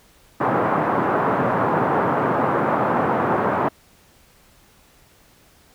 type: band-pass noise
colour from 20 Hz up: white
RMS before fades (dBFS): -20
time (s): 0.4-3.69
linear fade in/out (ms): 10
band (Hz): 120 to 1200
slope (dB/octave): 24
effects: pink hiss -54 dBFS RMS until 5.74 s